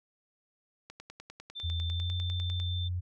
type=click train; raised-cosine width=0.2 ms; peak=-28 dBFS; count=18; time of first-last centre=0.9-2.6 s; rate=10 Hz
type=tone; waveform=sine; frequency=3559 Hz; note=A7; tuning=19 cents sharp; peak=-37 dBFS; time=1.55-2.89 s; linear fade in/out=20 ms
type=tone with pitch glide; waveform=sine; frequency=84 to 89.51 Hz; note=E2 to F2; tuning=+33 to +43 cents; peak=-30 dBFS; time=1.63-3.01 s; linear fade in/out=20 ms; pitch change=+110 cents; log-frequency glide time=1.86-2.12 s
effects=none